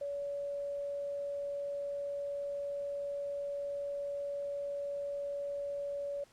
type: tone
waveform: sine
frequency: 568 Hz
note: C#5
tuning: 42 cents sharp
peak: -35 dBFS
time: 0.01-6.24 s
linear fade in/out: 5 ms
effects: pink hiss -64 dBFS RMS until 6.32 s + low-pass 10000 Hz 12 dB/octave